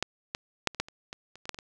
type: clicks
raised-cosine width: 0.2 ms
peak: -10 / -14 / -6 / -27 / -10 / -28 / -21 / -30 / -26 / -13 / -23 / -23 dBFS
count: 12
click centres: 0.026 / 0.349 / 0.673 / 0.747 / 0.8 / 0.885 / 1.129 / 1.356 / 1.455 / 1.493 / 1.545 / 1.588 s
effects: none

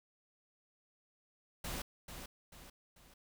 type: noise with echo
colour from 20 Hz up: pink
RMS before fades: -41 dBFS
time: 1.64-1.82 s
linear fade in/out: 5 ms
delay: 440 ms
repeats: 3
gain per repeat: -7 dB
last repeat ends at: 3.14 s
effects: none

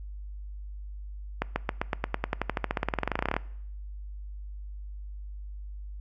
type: accelerating click train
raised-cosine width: 0.5 ms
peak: -11 dBFS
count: 30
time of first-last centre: 1.42-3.365 s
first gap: 140 ms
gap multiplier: 0.94
effects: noise-tail reverb RT60 0.7 s tail -21 dB re dry + added 50 Hz sine -37 dBFS peak until 6 s

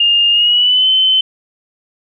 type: tone with pitch glide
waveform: sine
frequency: 2823 to 3061 Hz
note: F7 to G7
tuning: +18 to -42 cents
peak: -8 dBFS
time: 0-1.21 s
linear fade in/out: 5 ms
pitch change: +140 cents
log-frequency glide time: 0.31-0.88 s
effects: none

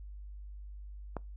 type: click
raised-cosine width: 1 ms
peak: -22 dBFS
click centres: 1.167 s
effects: noise-tail reverb RT60 0.2 s tail -24 dB re dry + added 50 Hz sine -43 dBFS peak until 1.36 s

